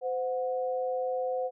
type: tone pair together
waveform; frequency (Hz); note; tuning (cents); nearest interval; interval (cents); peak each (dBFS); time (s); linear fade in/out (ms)
sine; 514 / 729.9; C5 / F#5; -31 / -24; tritone; 607; -29 / -34; 0.01-1.51; 50
effects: none